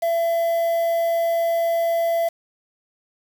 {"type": "tone with quantisation", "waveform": "triangle", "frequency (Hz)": 672, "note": "E5", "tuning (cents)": 33, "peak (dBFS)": -16, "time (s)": [0.02, 2.29], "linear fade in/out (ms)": 10, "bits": 6, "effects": []}